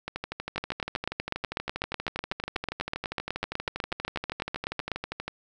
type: two click trains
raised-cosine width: 0.3 ms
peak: -16 / -12 dBFS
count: 66 / 36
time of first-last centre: 0.08-5.28 / 0.58-4.917 s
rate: 12.5 / 8.07 Hz
effects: none